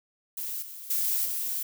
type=noise with level steps; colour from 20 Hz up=violet; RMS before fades=-34 / -42 / -27 / -31 dBFS; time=0.37-1.63 s; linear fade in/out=5 ms; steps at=0.62 / 0.9 / 1.25 s; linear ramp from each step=5 ms; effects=none